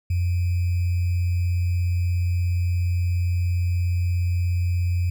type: tone with sample-and-hold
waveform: sine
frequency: 88.3 Hz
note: F2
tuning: 20 cents sharp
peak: -19 dBFS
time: 0.1-5.1 s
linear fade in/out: 5 ms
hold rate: 2450 Hz
effects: none